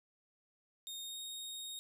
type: tone with pitch glide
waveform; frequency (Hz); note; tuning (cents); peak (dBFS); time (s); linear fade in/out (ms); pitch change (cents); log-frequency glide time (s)
sawtooth; 3694 to 3726; A#7 to A#7; -16 to -2; -40; 0.87-1.79; 0; +14; 1.03-1.19
effects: none